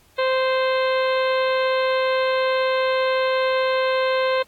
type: harmonic tone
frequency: 521 Hz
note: C5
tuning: 7 cents flat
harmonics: 1 / 2 / 3 / 4 / 5 / 6 / 7 / 8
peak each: -19 / -25 / -29 / -31 / -33 / -35 / -36 / -37 dBFS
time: 0.18-4.43 s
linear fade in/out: 10 ms
effects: pink hiss -56 dBFS RMS until 4.47 s + AAC 64 kbps